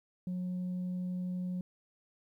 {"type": "tone", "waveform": "sine", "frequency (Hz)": 181.2, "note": "F#3", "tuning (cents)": -36, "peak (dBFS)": -31, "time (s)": [0.27, 1.61], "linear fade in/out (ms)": 2, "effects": ["tanh soft clip ceiling -32 dBFS", "12-bit"]}